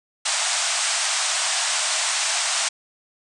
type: band-pass noise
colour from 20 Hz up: white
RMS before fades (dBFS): -23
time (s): 0.25-2.69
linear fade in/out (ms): 10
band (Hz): 610 to 9100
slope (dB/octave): 96
effects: none